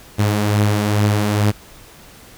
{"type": "beating tone pair", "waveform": "sawtooth", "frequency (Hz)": [103.83, 106.13], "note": ["G#2", "G#2"], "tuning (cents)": [0, 38], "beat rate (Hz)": 2.3, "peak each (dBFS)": [-11, -18], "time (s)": [0.18, 1.52], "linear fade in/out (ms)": 20, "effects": ["pink hiss -43 dBFS RMS until 2.37 s"]}